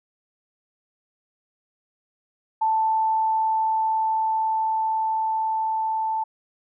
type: tone with level ramp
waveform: sine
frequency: 882 Hz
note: A5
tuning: 4 cents sharp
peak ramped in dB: -18 to -22 dBFS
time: 2.61-6.24 s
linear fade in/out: 10 ms
effects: none